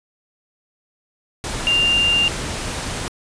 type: tone in noise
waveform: sine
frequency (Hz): 2794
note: F7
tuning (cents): 0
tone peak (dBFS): -14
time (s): 1.67-2.28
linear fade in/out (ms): 0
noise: pink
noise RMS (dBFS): -26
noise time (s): 1.44-3.08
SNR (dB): +9
effects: resampled to 22050 Hz